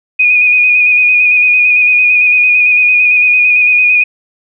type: tone with vibrato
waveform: sine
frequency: 2472 Hz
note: D#7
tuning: 12 cents flat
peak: -5 dBFS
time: 0.19-4.04 s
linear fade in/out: 10 ms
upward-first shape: square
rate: 8.9 Hz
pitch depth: 22 cents each way
effects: none